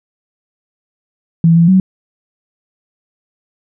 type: tone with pitch steps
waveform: sine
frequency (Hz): 165.8 / 168.4 / 188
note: E3 / E3 / F#3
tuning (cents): +10 / +37 / +28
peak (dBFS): -5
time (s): 1.44-1.8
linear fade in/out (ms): 2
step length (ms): 120
effects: none